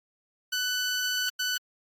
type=tone bursts at uneven times; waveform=15% pulse; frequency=1495 Hz; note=F#6; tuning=17 cents sharp; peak=-20 dBFS; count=2; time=0.52-1.3 / 1.39-1.58 s; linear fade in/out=10 ms; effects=AAC 48 kbps